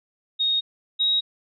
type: tone pair in turn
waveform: sine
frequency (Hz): 3729 / 3799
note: A#7 / A#7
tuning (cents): 0 / +32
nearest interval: unison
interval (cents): 32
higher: second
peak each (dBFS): -19 / -18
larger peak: second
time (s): 0.39-0.61 / 0.99-1.21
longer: neither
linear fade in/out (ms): 20
effects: none